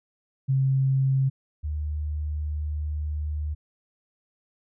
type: tone pair in turn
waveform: sine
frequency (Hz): 134 / 75.38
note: C3 / D2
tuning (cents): +42 / +46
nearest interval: minor seventh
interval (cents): 996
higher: first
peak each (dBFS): -19 / -26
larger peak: first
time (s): 0.48-1.3 / 1.63-3.55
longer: second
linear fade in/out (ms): 20
effects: none